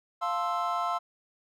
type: chord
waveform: triangle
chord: F major seventh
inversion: none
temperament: equal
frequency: 698.5 / 880 / 1046.5 / 1318.5 Hz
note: F5 / A5 / C6 / E6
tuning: 0 / 0 / 0 / 0 cents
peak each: -30 / -36 / -30 / -30 dBFS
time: 0.21-0.99 s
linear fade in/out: 20 ms
effects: none